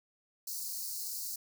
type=high-pass noise; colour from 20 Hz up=white; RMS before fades=-39 dBFS; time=0.47-1.36 s; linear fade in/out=5 ms; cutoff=4200 Hz; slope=96 dB/octave; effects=none